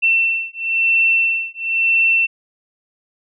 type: beating tone pair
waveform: sine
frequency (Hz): 2691 / 2691.99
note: E7 / E7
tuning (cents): +35 / +36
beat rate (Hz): 0.99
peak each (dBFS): -17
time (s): 0.02-2.27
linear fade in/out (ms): 20
effects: none